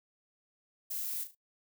violet noise with echo, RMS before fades -37 dBFS, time 0.9-1.24 s, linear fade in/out 10 ms, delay 37 ms, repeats 3, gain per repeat -9 dB, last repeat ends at 1.351 s, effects noise-tail reverb RT60 0.1 s tail -20 dB re dry

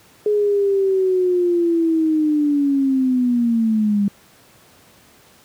sine linear sweep, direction down, 421.7 to 199 Hz, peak -14 dBFS, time 0.26-4.08 s, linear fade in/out 2 ms, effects pink hiss -50 dBFS RMS until 5.44 s + high-pass 100 Hz 12 dB/octave

